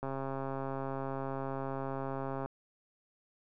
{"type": "click train", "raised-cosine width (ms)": 1, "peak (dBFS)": -24, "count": 329, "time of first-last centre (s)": [0.03, 2.46], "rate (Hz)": 135, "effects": []}